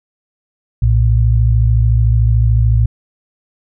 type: tone pair together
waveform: sine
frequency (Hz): 60.5 / 114.14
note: B1 / A#2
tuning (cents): -35 / -36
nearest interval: major seventh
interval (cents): 1099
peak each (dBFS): -11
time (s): 0.82-2.86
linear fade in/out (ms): 5
effects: none